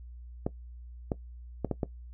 clicks, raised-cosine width 2 ms, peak -15 dBFS, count 5, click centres 0.465 / 1.118 / 1.647 / 1.713 / 1.832 s, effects noise-tail reverb RT60 0.1 s tail -17 dB re dry + added 60 Hz sine -43 dBFS peak until 2.13 s

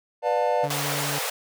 triangle chord, B half-diminished seventh, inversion none, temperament just, 493.9 / 592.7 / 711.2 / 889 Hz, B4 / D5 / F5 / A5, 0 / +16 / +31 / +18 cents, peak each -24 / -23 / -24 / -25 dBFS, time 0.22-0.69 s, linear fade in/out 50 ms
sawtooth tone, 144.3 Hz, D3, 30 cents flat, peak -26 dBFS, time 0.63-1.19 s, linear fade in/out 10 ms
pink high-pass noise, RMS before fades -28 dBFS, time 0.7-1.3 s, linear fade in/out 5 ms, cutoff 450 Hz, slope 96 dB/octave
effects none

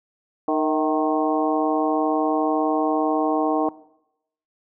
harmonic tone with a mistuned harmonic, 154.2 Hz, D#3, 15 cents flat, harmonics 2 / 3 / 4 / 5 / 6 / 7, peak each -23 / -26 / -26 / -25 / -32 / -29 dBFS, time 0.48-3.69 s, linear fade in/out 2 ms, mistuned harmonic 4, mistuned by +61 cents, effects noise-tail reverb RT60 0.8 s tail -18 dB re dry

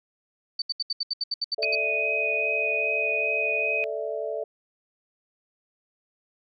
sine tone bursts, 4566 Hz, D8, 50 cents flat, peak -24 dBFS, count 12, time 0.59-1.753 s, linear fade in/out 5 ms, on 30 ms, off 73 ms
sine chord, A suspended fourth, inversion none, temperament equal, 440 / 587.3 / 659.3 Hz, A4 / D5 / E5, 0 / 0 / 0 cents, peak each -32 dBFS, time 1.58-4.44 s, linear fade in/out 5 ms
sine tone with vibrato, 2500 Hz, D#7, 8 cents sharp, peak -24 dBFS, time 1.63-3.84 s, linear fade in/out 0 ms, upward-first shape sine, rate 2.5 Hz, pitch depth 11 cents each way
effects none

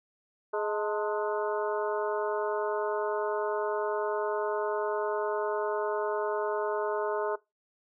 harmonic tone with a mistuned harmonic, 210 Hz, G#3, 19 cents sharp, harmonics 2 / 3 / 4 / 5 / 6 / 7, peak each -30 / -34 / -36 / -38 / -40 / -41 dBFS, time 0.53-7.36 s, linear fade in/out 10 ms, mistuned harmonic 4, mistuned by +100 cents, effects noise-tail reverb RT60 0.2 s tail -20 dB re dry

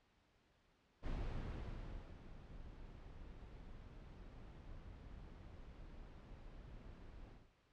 brown noise with ADSR envelope, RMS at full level -42 dBFS, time 1.02-7.51 s, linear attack 42 ms, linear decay 1100 ms, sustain -13 dB, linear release 210 ms, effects pink hiss -75 dBFS RMS until 7.72 s + low-pass 4000 Hz 12 dB/octave

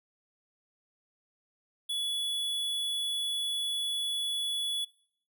square tone, 3410 Hz, G#7, 45 cents sharp, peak -31 dBFS, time 1.89-4.85 s, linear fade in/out 10 ms, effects noise-tail reverb RT60 0.7 s tail -24 dB re dry

